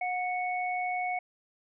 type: tone pair together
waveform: sine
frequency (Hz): 727.1 / 2217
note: F#5 / C#7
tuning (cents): -30 / 0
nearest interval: octave + perfect fifth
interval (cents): 1930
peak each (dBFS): -30 / -34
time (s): 0.01-1.19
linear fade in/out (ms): 5
effects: none